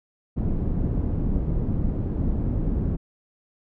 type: low-pass noise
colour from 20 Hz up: pink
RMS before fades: -24 dBFS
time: 0.36-2.97 s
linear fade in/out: 20 ms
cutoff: 250 Hz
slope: 12 dB/octave
effects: none